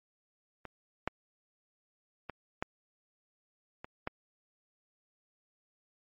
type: clicks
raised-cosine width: 0.5 ms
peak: -27 / -15 / -23 / -17 / -27 / -19 dBFS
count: 6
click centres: 0.653 / 1.076 / 2.297 / 2.625 / 3.845 / 4.074 s
effects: MP3 32 kbps